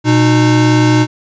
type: tone pair together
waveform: square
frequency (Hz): 121.4 / 306.8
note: B2 / D#4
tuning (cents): -29 / -24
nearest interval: octave + major third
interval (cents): 1605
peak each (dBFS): -11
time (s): 0.04-1.07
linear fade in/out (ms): 50
effects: resampled to 16000 Hz